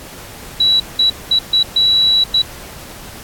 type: tone bursts at uneven times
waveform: sine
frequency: 3921 Hz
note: B7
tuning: 13 cents flat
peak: -9 dBFS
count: 6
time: 0.6-0.8 / 0.99-1.1 / 1.31-1.39 / 1.53-1.63 / 1.76-2.24 / 2.34-2.42 s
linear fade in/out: 5 ms
effects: pink hiss -34 dBFS RMS until 3.23 s + AAC 64 kbps